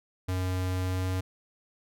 square tone with pitch glide, 92.2 to 92.84 Hz, F#2 to F#2, -6 to +6 cents, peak -28 dBFS, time 0.28-1.21 s, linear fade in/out 10 ms, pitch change +12 cents, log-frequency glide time 0.82-1.09 s, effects none

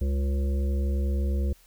harmonic tone with a mistuned harmonic, 68.8 Hz, C#2, 12 cents flat, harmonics 1 / 3 / 5 / 7 / 8, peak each -23 / -35 / -39 / -42 / -44 dBFS, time 0.01-1.53 s, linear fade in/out 5 ms, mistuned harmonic 5, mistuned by +40 cents, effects added 40 Hz sine -59 dBFS peak until 1.66 s + white hiss -59 dBFS RMS until 1.66 s

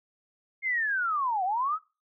sine linear two-way sweep, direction down then up, 2147 to 712 to 1324 Hz, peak -25 dBFS, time 0.62-1.79 s, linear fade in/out 50 ms, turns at 1.44 s, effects noise-tail reverb RT60 0.3 s tail -22 dB re dry

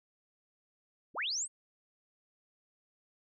sine linear sweep, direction up, 103.83 to 8670 Hz, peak -32 dBFS, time 1.14-1.48 s, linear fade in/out 50 ms, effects none

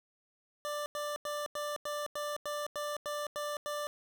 25% pulse tone bursts, 590 Hz, D5, 8 cents sharp, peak -31 dBFS, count 11, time 0.65-3.87 s, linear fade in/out 0 ms, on 210 ms, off 91 ms, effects none

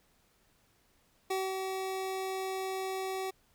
25% pulse tone with ADSR envelope, 380.2 Hz, F#4, 47 cents sharp, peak -26 dBFS, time 1.3-3.31 s, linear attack 8 ms, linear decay 220 ms, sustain -4 dB, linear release 13 ms, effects pink hiss -69 dBFS RMS until 3.54 s

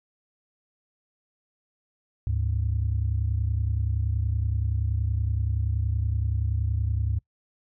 sine tone pair together, 73.42 / 104.02 Hz, D2 / G#2, 0 / +3 cents, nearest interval tritone, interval 603 cents, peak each -25 dBFS, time 2.27-7.19 s, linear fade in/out 0 ms, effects noise-tail reverb RT60 0.1 s tail -23 dB re dry + tanh soft clip ceiling -16 dBFS

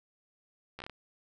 slowing click train, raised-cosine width 0.3 ms, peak -26 dBFS, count 6, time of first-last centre 0.79-0.897 s, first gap 13 ms, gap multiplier 1.25, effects none

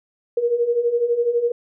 sine beating tone pair, 466.2 / 478.2 Hz, A#4 / A#4, 0 / +44 cents, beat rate 12 Hz, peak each -23 / -18 dBFS, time 0.37-1.52 s, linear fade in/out 5 ms, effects none

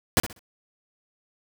pink noise with echo, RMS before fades -19 dBFS, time 0.17-0.2 s, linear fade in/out 0 ms, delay 64 ms, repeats 3, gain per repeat -12 dB, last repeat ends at 0.392 s, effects none

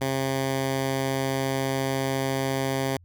10% pulse tone, 134.3 Hz, C3, 46 cents sharp, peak -16 dBFS, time 0.01-2.97 s, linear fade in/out 5 ms, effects added 87 Hz sine -50 dBFS peak until 3.04 s

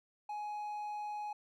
triangle tone, 837 Hz, G#5, 13 cents sharp, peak -36 dBFS, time 0.29-1.33 s, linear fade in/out 5 ms, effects none

